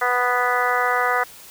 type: harmonic tone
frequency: 246.9 Hz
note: B3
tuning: in tune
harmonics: 2 / 3 / 4 / 5 / 6 / 7 / 8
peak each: -26 / -24 / -26 / -23 / -25 / -28 / -26 dBFS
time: 0.01-1.24 s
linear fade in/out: 10 ms
effects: white hiss -43 dBFS RMS until 1.5 s